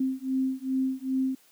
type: beating tone pair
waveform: sine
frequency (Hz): 261.6 / 264.1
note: C4 / C4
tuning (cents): 0 / +16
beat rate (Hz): 2.5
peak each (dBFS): -28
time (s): 0-1.35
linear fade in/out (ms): 5
effects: white hiss -60 dBFS RMS until 1.51 s + high-pass 150 Hz 12 dB/octave